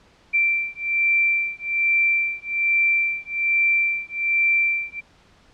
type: beating tone pair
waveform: sine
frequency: 2349 / 2350.2 Hz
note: D7 / D7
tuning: 0 / +1 cents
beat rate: 1.2 Hz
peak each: -21 dBFS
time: 0.33-5.01 s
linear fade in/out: 20 ms
effects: pink hiss -55 dBFS RMS until 5.53 s + low-pass 5000 Hz 12 dB/octave